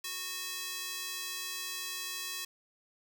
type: tone with high-pass filter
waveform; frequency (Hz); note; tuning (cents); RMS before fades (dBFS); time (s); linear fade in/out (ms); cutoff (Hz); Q
square; 367.2; F#4; -13; -39; 0.04-2.45; 5; 2900; 0.64
effects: none